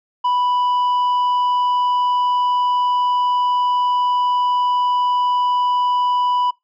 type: tone with tanh clipping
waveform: sine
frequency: 988 Hz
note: B5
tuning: in tune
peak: -16 dBFS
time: 0.24-6.51 s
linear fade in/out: 10 ms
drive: 5 dB
effects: noise-tail reverb RT60 0.2 s tail -24 dB re dry